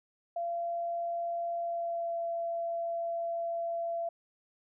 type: tone with pitch glide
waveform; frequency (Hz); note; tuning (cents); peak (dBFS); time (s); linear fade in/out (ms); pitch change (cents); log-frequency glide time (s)
sine; 684 to 676.5; F5 to E5; -36 to +45; -31; 0.36-4.09; 5; -19; 1.6-2.19
effects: none